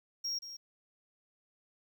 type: tone with echo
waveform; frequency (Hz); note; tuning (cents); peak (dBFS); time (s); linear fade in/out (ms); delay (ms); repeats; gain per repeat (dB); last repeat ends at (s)
triangle; 5588; F8; 0; -32; 0.24-0.39; 10; 180; 1; -10; 0.57
effects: 11-bit